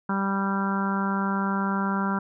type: harmonic tone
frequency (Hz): 196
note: G3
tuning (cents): 0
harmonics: 1 / 2 / 3 / 4 / 5 / 6 / 7 / 8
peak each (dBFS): -25 / -36 / -40 / -36 / -31 / -37 / -31 / -37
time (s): 0.09-2.19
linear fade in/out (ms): 5
effects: none